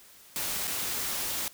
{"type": "noise with dropouts", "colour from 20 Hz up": "white", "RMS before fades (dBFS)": -32, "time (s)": [0.36, 1.48], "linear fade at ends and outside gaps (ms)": 0, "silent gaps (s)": [0.672, 0.677], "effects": ["white hiss -54 dBFS RMS until 1.53 s"]}